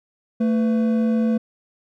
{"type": "tone pair together", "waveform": "triangle", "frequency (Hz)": [223.8, 500], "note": ["A3", "B4"], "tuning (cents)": [30, 21], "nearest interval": "octave + major second", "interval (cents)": 1391, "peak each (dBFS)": [-15, -25], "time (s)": [0.4, 1.38], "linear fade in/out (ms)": 10, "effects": []}